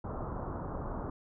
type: low-pass noise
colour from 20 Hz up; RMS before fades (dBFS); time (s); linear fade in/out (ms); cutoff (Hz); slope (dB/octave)
pink; -38; 0.04-1.1; 5; 1300; 48
effects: none